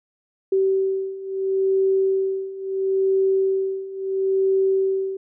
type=beating tone pair; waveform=sine; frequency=384.2 / 384.94 Hz; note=G4 / G4; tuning=-35 / -31 cents; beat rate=0.74 Hz; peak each=-23 / -20 dBFS; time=0.52-5.17 s; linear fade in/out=5 ms; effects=none